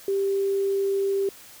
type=tone; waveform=sine; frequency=393.2 Hz; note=G4; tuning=5 cents sharp; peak=-21 dBFS; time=0.08-1.29 s; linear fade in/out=2 ms; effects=white hiss -47 dBFS RMS until 1.6 s